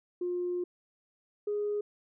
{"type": "tone pair in turn", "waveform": "sine", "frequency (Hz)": [355.5, 414.6], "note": ["F4", "G#4"], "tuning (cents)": [31, -3], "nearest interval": "minor third", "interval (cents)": 266, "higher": "second", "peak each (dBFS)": [-29, -28], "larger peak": "second", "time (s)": [[0.21, 0.64], [1.47, 1.81]], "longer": "first", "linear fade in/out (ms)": 5, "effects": ["tanh soft clip ceiling -24 dBFS"]}